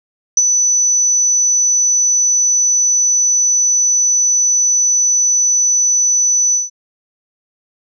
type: tone with ADSR envelope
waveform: sine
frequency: 5980 Hz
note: F#8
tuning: 17 cents sharp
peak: -5 dBFS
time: 0.37-6.7 s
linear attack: 4 ms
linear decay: 37 ms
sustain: -5 dB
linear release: 160 ms
effects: none